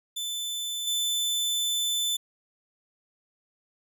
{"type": "tone with level steps", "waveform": "sawtooth", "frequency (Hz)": 3520, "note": "A7", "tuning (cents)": 0, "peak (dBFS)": [-27, -22], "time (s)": [0.16, 2.17], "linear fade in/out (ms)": 10, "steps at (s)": 0.87, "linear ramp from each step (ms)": 5, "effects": []}